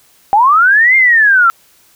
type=linear two-way sweep; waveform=sine; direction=up then down; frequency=775 to 2129 to 1319 Hz; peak=-5 dBFS; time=0.33-1.5 s; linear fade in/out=0 ms; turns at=0.96 s; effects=white hiss -49 dBFS RMS until 1.95 s